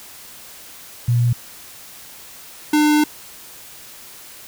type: tone pair in turn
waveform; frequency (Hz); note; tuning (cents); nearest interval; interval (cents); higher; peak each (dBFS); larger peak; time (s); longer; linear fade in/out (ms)
sine / square; 120 / 300.6; B2 / D4; -49 / +40; octave + major third; 1589; second; -13; neither; 1.08-1.33 / 2.73-3.04; second; 5
effects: white hiss -40 dBFS RMS until 4.47 s